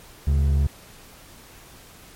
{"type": "tone pair together", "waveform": "triangle", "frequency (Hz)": [72.28, 138.59], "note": ["D2", "C#3"], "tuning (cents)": [-27, 0], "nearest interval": "major seventh", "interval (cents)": 1127, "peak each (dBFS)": [-15, -24], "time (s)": [0.27, 0.67], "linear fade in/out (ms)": 5, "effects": ["pink hiss -47 dBFS RMS until 2.15 s", "MP3 64 kbps"]}